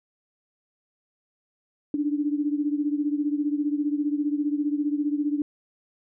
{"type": "beating tone pair", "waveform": "sine", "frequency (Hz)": [290, 305], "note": ["D4", "D#4"], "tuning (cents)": [-22, -34], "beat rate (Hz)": 15, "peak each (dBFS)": [-24, -28], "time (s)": [1.94, 5.42], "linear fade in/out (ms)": 2, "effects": []}